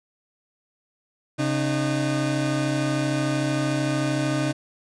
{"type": "tone pair together", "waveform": "30% pulse", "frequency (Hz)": [135.82, 304.9], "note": ["C#3", "D#4"], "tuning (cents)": [-35, -35], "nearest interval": "octave + major second", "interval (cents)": 1400, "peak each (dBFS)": [-22, -22], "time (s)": [1.38, 4.53], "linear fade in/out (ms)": 20, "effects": ["resampled to 22050 Hz"]}